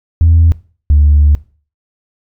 sine tone pair in turn, 82.41 / 73.42 Hz, E2 / D2, 0 / 0 cents, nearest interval major second, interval 200 cents, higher first, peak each -3 dBFS, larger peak neither, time 0.21-0.52 / 0.9-1.35 s, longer second, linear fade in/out 0 ms, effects noise-tail reverb RT60 0.4 s tail -20 dB re dry + tanh soft clip ceiling -1 dBFS

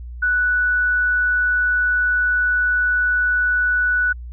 sine tone, 1480 Hz, F#6, in tune, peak -15 dBFS, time 0.22-4.13 s, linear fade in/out 10 ms, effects added 60 Hz sine -30 dBFS peak until 4.32 s

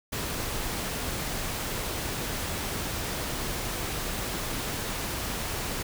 pink noise, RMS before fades -32 dBFS, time 0.12-5.83 s, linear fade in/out 10 ms, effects none

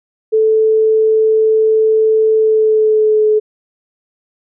sine tone with pitch glide, 438.3 to 428.3 Hz, A4 to A4, -7 to -47 cents, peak -8 dBFS, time 0.32-3.4 s, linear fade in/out 20 ms, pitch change -40 cents, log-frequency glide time 2.36-3.29 s, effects none

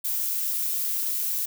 violet noise, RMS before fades -27 dBFS, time 0.04-1.46 s, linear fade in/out 10 ms, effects none

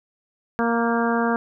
harmonic tone with a mistuned harmonic, 233.1 Hz, A#3, in tune, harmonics 1 / 2 / 3 / 4 / 5 / 6 / 7, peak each -22 / -25 / -27 / -28 / -29 / -30 / -30 dBFS, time 0.59-1.36 s, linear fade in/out 0 ms, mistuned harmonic 7, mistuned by -24 cents, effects none

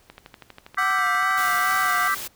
click train, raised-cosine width 0.3 ms, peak -24 dBFS, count 17, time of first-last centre 0.1-1.39 s, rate 12.4 Hz
sine chord, E minor seventh, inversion third, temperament equal, 1174.7 / 1318.5 / 1568 / 1975.5 Hz, D6 / E6 / G6 / B6, 0 / 0 / 0 / 0 cents, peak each -23 / -28 / -25 / -26 dBFS, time 0.77-2.15 s, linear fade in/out 10 ms
sawtooth tone with vibrato, 737 Hz, F#5, 7 cents flat, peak -24 dBFS, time 0.78-2.08 s, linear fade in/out 5 ms, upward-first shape sine, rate 2.3 Hz, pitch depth 37 cents each way
white noise, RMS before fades -33 dBFS, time 1.37-2.28 s, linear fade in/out 10 ms
effects pink hiss -58 dBFS RMS until 2.35 s

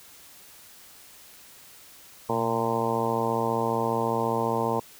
harmonic tone with a mistuned harmonic, 114.7 Hz, A#2, 28 cents flat, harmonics 1 / 2 / 3 / 4 / 5 / 6 / 7 / 8 / 9, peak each -34 / -32 / -34 / -29 / -33 / -35 / -33 / -30 / -33 dBFS, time 2.29-4.8 s, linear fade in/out 5 ms, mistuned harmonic 1, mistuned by +74 cents, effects white hiss -50 dBFS RMS until 4.99 s

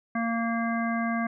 harmonic tone, 230.4 Hz, A#3, 20 cents flat, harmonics 1 / 3 / 5 / 7 / 9, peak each -27 / -32 / -34 / -35 / -37 dBFS, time 0.15-1.27 s, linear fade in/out 5 ms, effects none

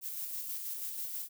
violet noise with tremolo, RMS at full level -38 dBFS, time 0.01-1.29 s, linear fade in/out 50 ms, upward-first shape square, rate 6.2 Hz, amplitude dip 30%, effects none

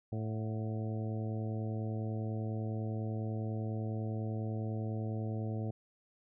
harmonic tone with a mistuned harmonic, 110 Hz, A2, in tune, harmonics 1 / 2 / 3 / 4 / 5 / 6 / 7, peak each -35 / -41 / -45 / -47 / -49 / -51 / -52 dBFS, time 0.12-5.71 s, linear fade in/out 5 ms, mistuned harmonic 7, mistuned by -59 cents, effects none

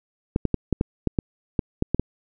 clicks, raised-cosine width 3 ms, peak -7 dBFS, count 11, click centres 0.361 / 0.453 / 0.543 / 0.727 / 0.811 / 1.073 / 1.188 / 1.592 / 1.824 / 1.946 / 1.996 s, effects none

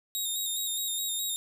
15% pulse tone with vibrato, 3729 Hz, A#7, in tune, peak -23 dBFS, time 0.15-1.36 s, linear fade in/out 0 ms, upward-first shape square, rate 4.8 Hz, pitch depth 33 cents each way, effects none

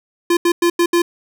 square tone bursts at uneven times, 344.7 Hz, F4, 23 cents flat, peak -12 dBFS, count 5, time 0.3-0.37 / 0.45-0.52 / 0.62-0.7 / 0.79-0.86 / 0.93-1.02 s, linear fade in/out 5 ms, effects none

